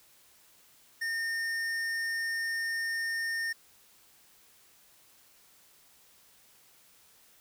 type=tone with tanh clipping; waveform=sine; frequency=1824 Hz; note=A#6; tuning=38 cents flat; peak=-32 dBFS; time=1.01-3.53 s; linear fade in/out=10 ms; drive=14 dB; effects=white hiss -61 dBFS RMS until 7.4 s